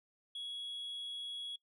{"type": "tone", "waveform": "sine", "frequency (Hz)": 3341, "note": "G#7", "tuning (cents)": 10, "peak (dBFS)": -38, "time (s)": [0.35, 1.56], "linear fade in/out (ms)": 5, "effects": ["noise-tail reverb RT60 0.1 s tail -21 dB re dry", "tanh soft clip ceiling -39 dBFS"]}